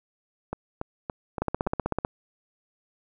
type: two click trains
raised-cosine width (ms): 1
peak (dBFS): -11 / -16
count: 11 / 5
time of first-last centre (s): 1.42-2.049 / 0.53-1.666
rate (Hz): 15.9 / 3.52
effects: none